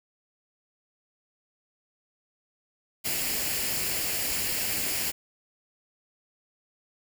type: noise with comb filter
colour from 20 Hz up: white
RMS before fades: -29 dBFS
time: 3.04-5.12 s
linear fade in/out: 20 ms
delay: 0.41 ms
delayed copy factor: +0.5
effects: none